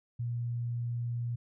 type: tone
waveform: sine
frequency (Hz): 119.2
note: A#2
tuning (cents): +39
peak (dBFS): -31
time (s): 0.19-1.36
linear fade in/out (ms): 10
effects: none